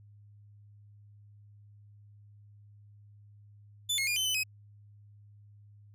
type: tone with pitch steps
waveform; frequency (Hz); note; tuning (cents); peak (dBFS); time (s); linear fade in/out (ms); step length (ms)
sawtooth; 3502 / 2162 / 2421 / 3060 / 3019 / 2534; A7 / C#7 / D#7 / G7 / F#7 / D#7; -9 / -44 / -48 / -42 / +34 / +31; -25; 3.89-4.436; 10; 91
effects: added 103 Hz sine -53 dBFS peak until 5.94 s + resampled to 32000 Hz